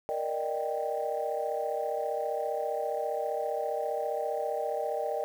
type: chord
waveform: sine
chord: Eb major seventh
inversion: second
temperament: equal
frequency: 466.2 / 587.3 / 622.3 / 784 Hz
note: Bb4 / D5 / Eb5 / G5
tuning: 0 / 0 / 0 / 0 cents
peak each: -34 dBFS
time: 0.09-5.24 s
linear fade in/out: 0 ms
effects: tanh soft clip ceiling -20 dBFS + 9-bit